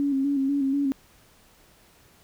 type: tone with vibrato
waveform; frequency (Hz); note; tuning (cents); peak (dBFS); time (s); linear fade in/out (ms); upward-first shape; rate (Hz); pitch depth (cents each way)
sine; 276.4; C#4; -5; -21; 0-0.92; 0; square; 4.1; 42
effects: pink hiss -57 dBFS RMS until 2.23 s